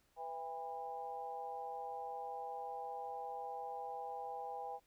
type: harmonic tone with a mistuned harmonic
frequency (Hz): 165.2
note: E3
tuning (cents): +4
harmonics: 3 / 4 / 5 / 6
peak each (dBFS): -49 / -52 / -43 / -54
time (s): 0.16-4.8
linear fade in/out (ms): 50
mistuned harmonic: 5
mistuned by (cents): -42
effects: pink hiss -75 dBFS RMS until 4.86 s

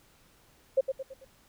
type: tone with echo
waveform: sine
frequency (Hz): 533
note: C5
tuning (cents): +32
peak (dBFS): -19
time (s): 0.77-0.81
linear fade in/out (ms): 10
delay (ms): 110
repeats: 4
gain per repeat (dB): -7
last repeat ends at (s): 1.25
effects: pink hiss -62 dBFS RMS until 1.48 s

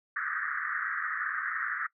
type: band-pass noise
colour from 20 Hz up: white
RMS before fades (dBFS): -33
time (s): 0.16-1.87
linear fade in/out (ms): 5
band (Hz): 1200 to 1900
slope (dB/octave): 96
effects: noise-tail reverb RT60 0.1 s tail -21 dB re dry

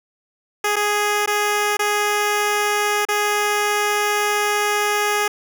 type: tone with dropouts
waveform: 10% pulse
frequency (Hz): 415.3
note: G#4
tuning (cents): 0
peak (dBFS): -9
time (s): 0.64-5.28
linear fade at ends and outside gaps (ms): 5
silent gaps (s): 0.759-0.764 / 1.261-1.274 / 1.77-1.792 / 3.052-3.086
effects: none

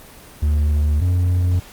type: tone pair in turn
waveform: triangle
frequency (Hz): 74.5 / 89.55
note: D2 / F2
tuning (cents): +25 / +44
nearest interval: minor third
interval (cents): 319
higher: second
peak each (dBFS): -12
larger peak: neither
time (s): 0.42-1.01 / 1.01-1.6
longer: neither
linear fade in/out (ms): 10
effects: pink hiss -42 dBFS RMS until 1.72 s + Opus 24 kbps

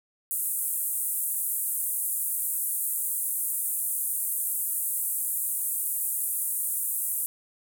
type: band-pass noise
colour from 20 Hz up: pink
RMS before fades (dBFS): -29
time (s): 0.31-7.26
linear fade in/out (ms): 0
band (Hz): 8700 to 16000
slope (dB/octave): 48
effects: none

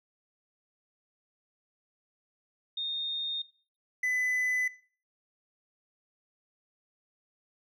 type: tone pair in turn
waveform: sine / triangle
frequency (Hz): 3674 / 2004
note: A#7 / B6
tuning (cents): -26 / +25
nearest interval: minor seventh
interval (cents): 1049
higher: first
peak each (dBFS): -31 / -25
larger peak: second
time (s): 2.77-3.42 / 4.03-4.68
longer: neither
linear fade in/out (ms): 5
effects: noise-tail reverb RT60 0.4 s tail -17 dB re dry

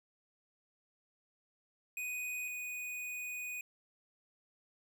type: tone pair in turn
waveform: square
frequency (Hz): 2490 / 2480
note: D#7 / D#7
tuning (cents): +1 / -6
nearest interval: unison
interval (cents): 7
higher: first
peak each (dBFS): -38 / -40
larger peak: first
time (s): 1.97-2.48 / 2.48-3.61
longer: second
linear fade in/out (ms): 2
effects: none

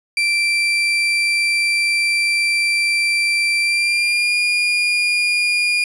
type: tone with pitch glide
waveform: 35% pulse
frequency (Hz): 2349 to 2428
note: D7 to D#7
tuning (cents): 0 to -43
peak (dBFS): -13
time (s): 0.17-5.84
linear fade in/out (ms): 2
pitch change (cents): +57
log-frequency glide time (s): 3.6-4.35
effects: resampled to 22050 Hz + 8-bit

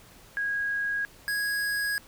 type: tone pair in turn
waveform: sine / square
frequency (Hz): 1644 / 1656.4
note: G#6 / G#6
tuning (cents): -18 / -5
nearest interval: unison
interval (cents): 13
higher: second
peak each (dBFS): -26 / -27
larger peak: first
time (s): 0.37-1.05 / 1.28-1.98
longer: second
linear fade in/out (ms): 0
effects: pink hiss -53 dBFS RMS until 2.07 s

